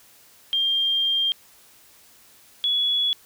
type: tone pair in turn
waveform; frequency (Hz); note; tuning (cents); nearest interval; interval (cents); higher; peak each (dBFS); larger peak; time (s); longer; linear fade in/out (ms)
sine; 3195 / 3385; G7 / G#7; +32 / +32; minor second; 100; second; -19; neither; 0.53-1.32 / 2.64-3.13; first; 0
effects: white hiss -53 dBFS RMS until 3.25 s